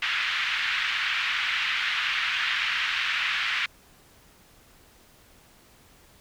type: band-pass noise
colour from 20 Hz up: white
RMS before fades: -27 dBFS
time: 0.02-3.66 s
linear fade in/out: 2 ms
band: 1400 to 3000 Hz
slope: 24 dB/octave
effects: pink hiss -56 dBFS RMS until 6.2 s